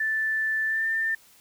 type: tone with pitch glide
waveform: sine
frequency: 1760 to 1793.9 Hz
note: A6 to A6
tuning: 0 to +33 cents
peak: -23 dBFS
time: 0-1.15 s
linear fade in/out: 5 ms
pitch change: +33 cents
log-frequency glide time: 0.66-0.87 s
effects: white hiss -56 dBFS RMS until 1.4 s